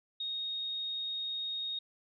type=tone; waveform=sine; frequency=3729 Hz; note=A#7; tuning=in tune; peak=-34 dBFS; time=0.2-1.79 s; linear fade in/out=5 ms; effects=none